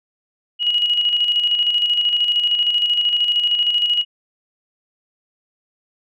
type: tone with tremolo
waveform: sine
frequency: 2900 Hz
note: F#7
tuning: 35 cents flat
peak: -13 dBFS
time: 0.59-4.05 s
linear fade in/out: 50 ms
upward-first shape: square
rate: 13 Hz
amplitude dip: 45%
effects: none